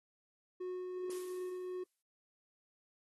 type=tone with tremolo; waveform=triangle; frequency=365.3 Hz; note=F#4; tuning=22 cents flat; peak=-36 dBFS; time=0.6-1.84 s; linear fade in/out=10 ms; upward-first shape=triangle; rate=2.7 Hz; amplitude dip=25%
type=noise with exponential decay; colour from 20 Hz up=blue; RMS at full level=-46 dBFS; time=1.1-2.02 s; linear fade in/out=5 ms; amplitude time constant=200 ms
effects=AAC 32 kbps